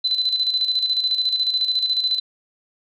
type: tone with tremolo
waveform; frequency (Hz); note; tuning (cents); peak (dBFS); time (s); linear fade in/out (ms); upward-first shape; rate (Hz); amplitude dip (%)
sine; 4026; B7; +33; -16; 0.04-2.2; 10; square; 14; 55
effects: none